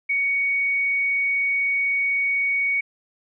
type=tone; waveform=sine; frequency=2236 Hz; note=C#7; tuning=14 cents sharp; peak=-19 dBFS; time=0.09-2.81 s; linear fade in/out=10 ms; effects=none